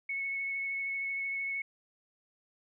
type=tone with vibrato; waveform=sine; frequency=2203 Hz; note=C#7; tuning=11 cents flat; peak=-32 dBFS; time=0.09-1.62 s; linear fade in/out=5 ms; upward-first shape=sine; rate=13 Hz; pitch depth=11 cents each way; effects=none